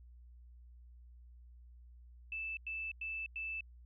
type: tone bursts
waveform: sine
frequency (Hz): 2637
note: E7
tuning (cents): 0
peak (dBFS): -38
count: 4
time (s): 2.32-3.608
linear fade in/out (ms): 2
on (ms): 250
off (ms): 96
effects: added 60 Hz sine -54 dBFS peak until 3.85 s